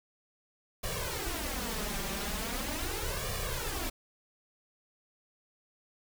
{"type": "noise with flanger", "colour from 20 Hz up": "pink", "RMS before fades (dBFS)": -35, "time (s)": [0.83, 3.9], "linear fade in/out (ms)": 10, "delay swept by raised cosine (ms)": [1.7, 5.1], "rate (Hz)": 0.4, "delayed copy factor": 0.9, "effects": []}